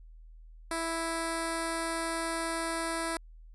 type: tone with notch filter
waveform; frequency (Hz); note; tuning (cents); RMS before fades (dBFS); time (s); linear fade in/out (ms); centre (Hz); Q
5% pulse; 329.6; E4; 0; -33; 0.71-3.17; 2; 3000; 0.75
effects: added 40 Hz sine -48 dBFS peak until 3.54 s + resampled to 24000 Hz